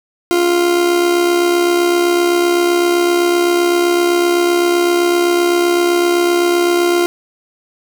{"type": "tone with amplitude modulation", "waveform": "40% pulse", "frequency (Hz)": 349.2, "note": "F4", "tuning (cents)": 0, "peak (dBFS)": -8, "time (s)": [0.31, 7.06], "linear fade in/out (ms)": 0, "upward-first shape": "sine", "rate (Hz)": 67.8, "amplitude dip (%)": 45, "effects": []}